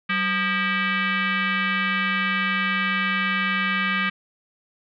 sine tone with frequency modulation, 190.5 Hz, G3, 49 cents flat, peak -20 dBFS, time 0.09-4.1 s, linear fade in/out 10 ms, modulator 705 Hz, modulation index 3.7, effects none

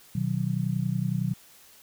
sine chord, B major, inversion none, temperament just, 123.47 / 154.34 / 185.21 Hz, B2 / D#3 / F#3, 0 / -14 / +2 cents, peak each -29 dBFS, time 0.15-1.34 s, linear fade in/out 5 ms, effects white hiss -54 dBFS RMS until 1.82 s

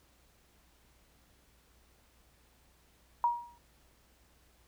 sine tone with exponential decay, 952 Hz, A#5, 36 cents sharp, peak -22 dBFS, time 3.24-3.58 s, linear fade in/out 1 ms, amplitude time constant 73 ms, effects added 60 Hz sine -67 dBFS peak until 4.67 s + pink hiss -67 dBFS RMS until 4.67 s

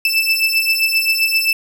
30% pulse beating tone pair, 2637 / 2644.6 Hz, E7 / E7, 0 / +5 cents, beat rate 7.6 Hz, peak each -14 dBFS, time 0.05-1.53 s, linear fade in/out 2 ms, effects none

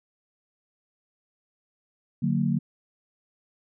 sine chord, D augmented, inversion none, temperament just, 146.83 / 183.54 / 229.4 Hz, D3 / F#3 / A#3, 0 / -14 / -28 cents, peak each -26 dBFS, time 2.22-2.59 s, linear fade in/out 10 ms, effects none

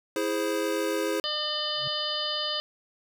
square chord, E augmented, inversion none, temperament equal with one note detuned, 328.5 / 415.3 / 523.3 Hz, E4 / G#4 / B#4, -6 / 0 / 0 cents, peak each -31 dBFS, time 0.16-1.2 s, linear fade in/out 2 ms
harmonic tone, 603 Hz, D5, 46 cents sharp, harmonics 1 / 2 / 3 / 5 / 6 / 7 / 8, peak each -36 / -37 / -40 / -31 / -36 / -38 / -34 dBFS, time 1.24-2.6 s, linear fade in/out 0 ms
triangle tone with exponential growth, 136.2 Hz, C#3, 30 cents flat, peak -33 dBFS, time 1.72-1.88 s, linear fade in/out 5 ms, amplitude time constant 34 ms
effects none

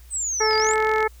sine exponential two-way sweep, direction down then up, 8372 to 4719 to 8372 Hz, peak -23 dBFS, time 0.1-0.76 s, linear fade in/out 50 ms, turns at 0.57 s
harmonic tone, 434.9 Hz, A4, 20 cents flat, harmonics 1 / 2 / 3 / 4 / 5, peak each -21 / -24 / -26 / -27 / -28 dBFS, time 0.4-1.08 s, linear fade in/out 10 ms
click train, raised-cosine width 0.2 ms, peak -17 dBFS, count 24, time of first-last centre 0.51-1.028 s, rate 44.4 Hz
effects added 60 Hz sine -43 dBFS peak until 1.2 s + white hiss -55 dBFS RMS until 1.2 s

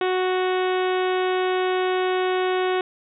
harmonic tone, 369.5 Hz, F#4, 2 cents flat, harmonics 1 / 2 / 3 / 4 / 5 / 6 / 7 / 8 / 9 / 10, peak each -21 / -27 / -31 / -33 / -35 / -37 / -38 / -39 / -40 / -41 dBFS, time 0.01-2.81 s, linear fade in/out 2 ms, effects none

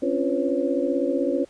sine tone cluster, 267.8 / 283.6 / 345.9 / 503 / 555 Hz, C4 / C#4 / F4 / B4 / C#5, +40 / +40 / -17 / +32 / +2 cents, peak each -27 dBFS, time 0.02-1.45 s, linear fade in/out 10 ms, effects pink hiss -56 dBFS RMS until 1.49 s + resampled to 22050 Hz

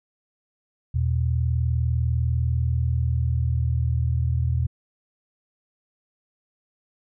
sine tone pair together, 80.49 / 120.6 Hz, E2 / B2, -41 / -41 cents, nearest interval perfect fifth, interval 700 cents, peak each -22 / -23 dBFS, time 0.94-4.67 s, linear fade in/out 10 ms, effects none

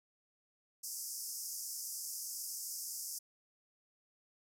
pink band-pass noise, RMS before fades -43 dBFS, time 0.83-3.19 s, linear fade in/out 10 ms, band 5000 to 15000 Hz, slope 96 dB/octave, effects none

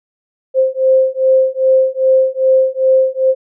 sine beating tone pair, 523.3 / 525.8 Hz, C5 / C5, 0 / +8 cents, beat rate 2.5 Hz, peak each -12 dBFS, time 0.54-3.35 s, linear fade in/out 50 ms, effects none

